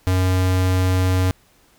square tone, 92.5 Hz, F#2, in tune, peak -16 dBFS, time 0.07-1.31 s, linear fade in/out 0 ms, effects pink hiss -56 dBFS RMS until 1.78 s

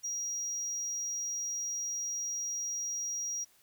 triangle tone, 5720 Hz, F8, 41 cents sharp, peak -32 dBFS, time 0.03-3.45 s, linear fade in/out 20 ms, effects white hiss -65 dBFS RMS until 3.62 s

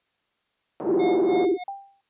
white band-pass noise, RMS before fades -32 dBFS, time 0.8-1.45 s, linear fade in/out 0 ms, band 170 to 780 Hz, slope 24 dB/octave
sine tone with vibrato, 361.4 Hz, F#4, 41 cents flat, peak -18 dBFS, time 0.84-1.58 s, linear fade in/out 50 ms, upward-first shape square, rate 20 Hz, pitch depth 140 cents each way
square tone with tremolo, 722 Hz, F#5, 43 cents flat, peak -27 dBFS, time 0.99-1.64 s, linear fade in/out 10 ms, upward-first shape sine, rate 3.2 Hz, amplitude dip 90%
sine tone with exponential decay, 791 Hz, G5, 15 cents sharp, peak -27 dBFS, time 1.68-2.01 s, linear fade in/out 2 ms, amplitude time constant 71 ms
effects white hiss -72 dBFS RMS until 2.09 s + resampled to 8000 Hz

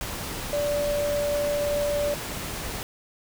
sine tone in noise, 582 Hz, D5, 16 cents flat, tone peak -23 dBFS, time 0.53-2.14 s, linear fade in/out 0 ms, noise pink, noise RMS -33 dBFS, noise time 0.01-2.83 s, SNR +7 dB, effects none

